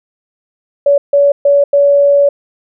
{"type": "tone bursts at uneven times", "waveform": "sine", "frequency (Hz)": 568, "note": "C#5", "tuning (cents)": 42, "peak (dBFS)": -5, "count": 4, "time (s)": [[0.86, 0.98], [1.13, 1.32], [1.45, 1.64], [1.73, 2.29]], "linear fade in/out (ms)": 5, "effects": []}